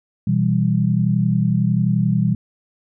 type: chord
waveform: sine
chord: E minor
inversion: second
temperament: equal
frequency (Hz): 123.47 / 164.81 / 196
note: B2 / E3 / G3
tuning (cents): 0 / 0 / 0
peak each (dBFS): -19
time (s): 0.27-2.35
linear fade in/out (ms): 5
effects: none